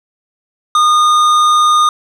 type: tone with tanh clipping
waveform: sine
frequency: 1223 Hz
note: D#6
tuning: 30 cents flat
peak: -9 dBFS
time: 0.75-1.89 s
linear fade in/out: 2 ms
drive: 13 dB
effects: none